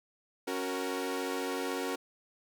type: chord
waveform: sawtooth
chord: F# major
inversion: second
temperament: equal with one note detuned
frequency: 276.2 / 370 / 466.2 Hz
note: C#4 / F#4 / A#4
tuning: -6 / 0 / 0 cents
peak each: -33 dBFS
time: 0.47-1.96 s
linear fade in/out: 10 ms
effects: none